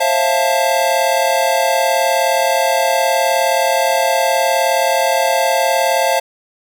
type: chord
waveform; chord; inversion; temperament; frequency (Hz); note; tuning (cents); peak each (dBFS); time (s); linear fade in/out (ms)
square; F major seventh; second; equal with one note detuned; 535.5 / 659.3 / 698.5 / 880; C5 / E5 / F5 / A5; +40 / 0 / 0 / 0; -19; 0-6.2; 10
effects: none